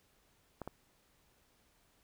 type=clicks; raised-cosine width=1 ms; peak=-27 dBFS; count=2; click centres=0.617 / 0.676 s; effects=pink hiss -71 dBFS RMS until 2.03 s